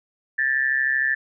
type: tone with amplitude modulation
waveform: sine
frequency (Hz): 1760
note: A6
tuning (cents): 0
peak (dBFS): -15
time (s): 0.38-1.15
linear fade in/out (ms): 10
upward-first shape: sine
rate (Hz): 133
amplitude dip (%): 80
effects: none